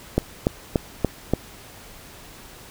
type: click train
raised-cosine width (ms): 2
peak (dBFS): -4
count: 5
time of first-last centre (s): 0.18-1.336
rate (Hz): 3.46
effects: pink hiss -44 dBFS RMS until 2.7 s